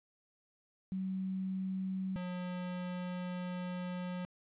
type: tone pair in turn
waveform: sine / square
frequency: 189.1 / 180.1 Hz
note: F#3 / F#3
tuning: +38 / -46 cents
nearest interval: minor second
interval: 84 cents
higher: first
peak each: -34 / -38 dBFS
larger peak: first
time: 0.92-2.16 / 2.16-4.25 s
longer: second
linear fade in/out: 0 ms
effects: resampled to 8000 Hz + 11-bit